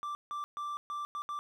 triangle tone bursts at uneven times, 1174.7 Hz, D6, in tune, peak -33 dBFS, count 6, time 0.03-0.15 / 0.31-0.44 / 0.57-0.77 / 0.9-1.05 / 1.15-1.22 / 1.29-1.39 s, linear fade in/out 0 ms, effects none

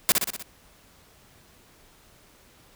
white noise with echo, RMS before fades -18 dBFS, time 0.09-0.12 s, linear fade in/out 0 ms, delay 61 ms, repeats 5, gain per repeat -4 dB, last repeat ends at 0.425 s, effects pink hiss -56 dBFS RMS until 2.75 s

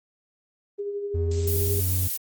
sine tone with tremolo, 405.6 Hz, G#4, 41 cents flat, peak -26 dBFS, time 0.78-1.81 s, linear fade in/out 20 ms, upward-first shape sine, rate 12 Hz, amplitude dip 40%
triangle tone with pitch glide, 85 to 92.16 Hz, F2 to F#2, -46 to -6 cents, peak -21 dBFS, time 1.14-2.08 s, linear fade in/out 10 ms, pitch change +140 cents, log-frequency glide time 1.36-1.75 s
violet noise, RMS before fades -28 dBFS, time 1.31-2.17 s, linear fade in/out 5 ms
effects Opus 24 kbps

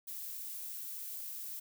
violet noise, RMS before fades -43 dBFS, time 0.07-1.6 s, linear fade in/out 10 ms, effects none

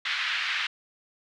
pink band-pass noise, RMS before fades -29 dBFS, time 0.05-0.67 s, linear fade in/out 5 ms, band 1500 to 3700 Hz, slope 24 dB/octave, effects none

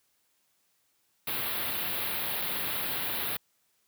white band-stop noise, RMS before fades -32 dBFS, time 1.27-3.37 s, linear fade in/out 5 ms, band 4200 to 11000 Hz, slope 48 dB/octave, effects white hiss -72 dBFS RMS until 3.87 s + high-pass 60 Hz 12 dB/octave

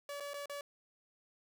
sawtooth tone with dropouts, 572 Hz, D5, 46 cents flat, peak -37 dBFS, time 0.09-0.61 s, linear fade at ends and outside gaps 2 ms, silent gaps 0.2-0.205 / 0.335-0.341 / 0.458-0.496 s, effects none

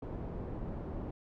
pink low-pass noise, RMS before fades -40 dBFS, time 0.02-1.11 s, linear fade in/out 5 ms, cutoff 590 Hz, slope 12 dB/octave, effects none

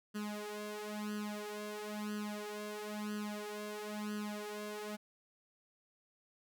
sawtooth tone with flanger, 209.7 Hz, G#3, 17 cents sharp, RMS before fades -42 dBFS, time 0.14-4.97 s, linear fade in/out 20 ms, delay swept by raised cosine 0.65 to 2.95 ms, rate 1 Hz, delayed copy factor +0.95, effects none

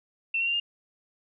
sine tone with pitch steps, 2698 / 2737 / 2777 / 2817 Hz, E7 / F7 / F7 / F7, +40 / -36 / -10 / +14 cents, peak -24 dBFS, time 0.34-0.6 s, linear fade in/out 5 ms, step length 65 ms, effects none

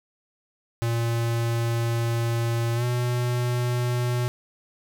square tone with pitch glide, 116.54 to 122.48 Hz, A#2 to B2, 0 to -14 cents, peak -23 dBFS, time 0.82-4.28 s, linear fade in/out 0 ms, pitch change +86 cents, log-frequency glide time 2.75-2.84 s, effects none

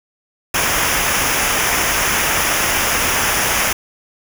pink noise with comb filter, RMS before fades -17 dBFS, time 0.54-3.73 s, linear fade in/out 5 ms, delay 0.24 ms, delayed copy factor -0.7, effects none

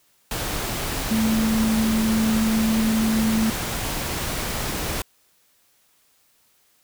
sine tone in noise, 220.9 Hz, A3, 7 cents sharp, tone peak -18 dBFS, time 1.11-3.5 s, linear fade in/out 2 ms, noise pink, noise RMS -27 dBFS, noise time 0.31-5.02 s, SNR +6 dB, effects white hiss -62 dBFS RMS until 6.83 s

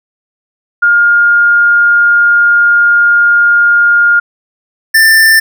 sine / square tone pair in turn, 1415 / 1782.8 Hz, F6 / A6, +22 / +22 cents, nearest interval major third, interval 400 cents, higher second, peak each -4 dBFS, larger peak neither, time 0.82-4.2 / 4.94-5.4 s, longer first, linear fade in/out 10 ms, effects none

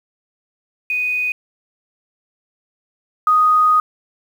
sine tone pair in turn, 2489 / 1244.5 Hz, D#7 / D#6, 0 / 0 cents, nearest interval octave, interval 1200 cents, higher first, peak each -17 / -10 dBFS, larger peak second, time 0.9-1.32 / 3.27-3.8 s, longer second, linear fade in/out 2 ms, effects 7-bit

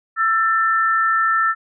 sine tone pair together, 1333.5 / 1780 Hz, E6 / A6, +20 / +20 cents, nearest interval perfect fourth, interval 500 cents, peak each -16 / -19 dBFS, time 0.16-1.55 s, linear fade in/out 50 ms, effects none

